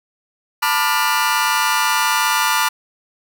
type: chord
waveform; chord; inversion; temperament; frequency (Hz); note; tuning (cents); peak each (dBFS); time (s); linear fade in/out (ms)
sawtooth; B half-diminished seventh; third; just; 889 / 987.8 / 1185.3 / 1422.4; A5 / B5 / D6 / F6; +18 / 0 / +16 / +31; -17; 0.62-2.69; 10
effects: none